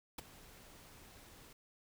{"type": "noise with ADSR envelope", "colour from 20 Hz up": "pink", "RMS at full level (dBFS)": -41, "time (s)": [0.18, 1.53], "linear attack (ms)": 7, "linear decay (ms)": 15, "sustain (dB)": -17, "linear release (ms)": 4, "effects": []}